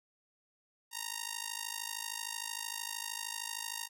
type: tone with amplitude modulation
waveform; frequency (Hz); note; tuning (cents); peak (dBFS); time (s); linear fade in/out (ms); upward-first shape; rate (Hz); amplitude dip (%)
5% pulse; 931; A#5; -2; -22; 0.91-3.89; 50; sine; 53.1; 90
effects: none